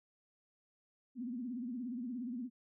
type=tone with vibrato; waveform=sine; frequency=244.5 Hz; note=B3; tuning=17 cents flat; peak=-38 dBFS; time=1.15-2.5 s; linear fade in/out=50 ms; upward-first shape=sine; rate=17 Hz; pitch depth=130 cents each way; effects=none